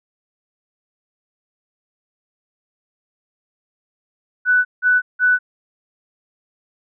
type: tone bursts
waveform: sine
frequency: 1490 Hz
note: F#6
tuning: 12 cents sharp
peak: -11 dBFS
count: 3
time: 4.45-5.39 s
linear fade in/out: 50 ms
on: 200 ms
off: 170 ms
effects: none